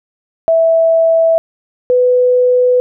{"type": "tone pair in turn", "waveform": "sine", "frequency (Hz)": [656, 498.3], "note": ["E5", "B4"], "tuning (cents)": [-9, 15], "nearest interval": "perfect fourth", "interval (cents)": 476, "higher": "first", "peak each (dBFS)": -7, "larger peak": "neither", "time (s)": [[0.48, 1.38], [1.9, 2.8]], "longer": "neither", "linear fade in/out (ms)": 0, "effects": []}